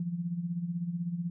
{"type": "tone with tremolo", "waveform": "sine", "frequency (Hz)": 172.6, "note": "F3", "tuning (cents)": -20, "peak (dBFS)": -28, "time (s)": [0, 1.3], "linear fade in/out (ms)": 2, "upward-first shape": "sine", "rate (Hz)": 16, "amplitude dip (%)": 65, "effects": []}